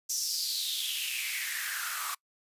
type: noise with high-pass filter sweep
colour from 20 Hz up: white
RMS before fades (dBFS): -33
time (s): 0.09-2.15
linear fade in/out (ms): 10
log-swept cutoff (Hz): 6100 to 1100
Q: 5.6
effects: noise-tail reverb RT60 0.1 s tail -25 dB re dry + resampled to 32000 Hz